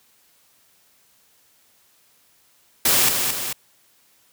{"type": "noise with echo", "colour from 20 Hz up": "white", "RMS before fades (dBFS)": -17, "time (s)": [2.85, 3.09], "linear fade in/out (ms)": 5, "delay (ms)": 220, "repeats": 2, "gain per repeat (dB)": -5, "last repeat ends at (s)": 3.53, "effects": ["white hiss -59 dBFS RMS until 4.32 s", "high-pass 60 Hz 12 dB/octave"]}